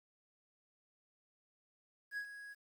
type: tone with ADSR envelope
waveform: triangle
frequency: 1661.2 Hz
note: G#6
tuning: in tune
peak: -35 dBFS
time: 2.11-2.55 s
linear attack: 62 ms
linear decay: 82 ms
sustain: -11 dB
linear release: 29 ms
effects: 11-bit